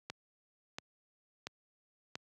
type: click train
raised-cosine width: 0.2 ms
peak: -22 dBFS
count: 4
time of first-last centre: 0.1-2.155 s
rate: 1.46 Hz
effects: high-pass 100 Hz 12 dB/octave